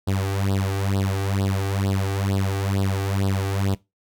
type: tone with flanger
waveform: sawtooth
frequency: 97.5 Hz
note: G2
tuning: 9 cents flat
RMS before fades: -23 dBFS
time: 0.07-3.75 s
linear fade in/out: 10 ms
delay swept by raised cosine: 0.22 to 2.62 ms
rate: 2.2 Hz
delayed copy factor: +0.95
effects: noise-tail reverb RT60 0.2 s tail -19 dB re dry